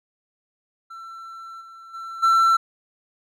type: tone with level steps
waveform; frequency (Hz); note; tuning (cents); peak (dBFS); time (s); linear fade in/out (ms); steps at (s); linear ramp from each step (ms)
triangle; 1343; E6; +32; -34 / -39 / -30 / -12; 0.9-2.57; 10; 1.6 / 1.93 / 2.22; 20
effects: none